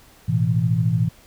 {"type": "chord", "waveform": "sine", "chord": "A suspended second", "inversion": "none", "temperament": "equal", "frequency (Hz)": [110, 123.47, 164.81], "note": ["A2", "B2", "E3"], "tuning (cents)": [0, 0, 0], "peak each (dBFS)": -21, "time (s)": [0.28, 1.09], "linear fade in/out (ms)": 10, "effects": ["pink hiss -51 dBFS RMS until 1.26 s"]}